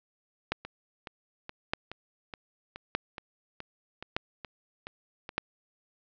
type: two click trains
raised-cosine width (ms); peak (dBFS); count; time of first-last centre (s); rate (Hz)
0.3; -11 / -23; 5 / 12; 0.52-5.38 / 0.65-5.291; 0.823 / 2.37
effects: low-pass 5000 Hz 12 dB/octave